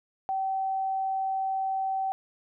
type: tone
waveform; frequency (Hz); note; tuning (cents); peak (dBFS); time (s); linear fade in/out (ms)
sine; 769; G5; -33; -26; 0.29-2.12; 0
effects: none